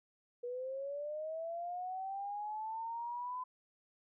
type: linear sweep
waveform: sine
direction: up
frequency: 480 to 1015 Hz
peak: -38 dBFS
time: 0.43-3.44 s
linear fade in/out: 10 ms
effects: none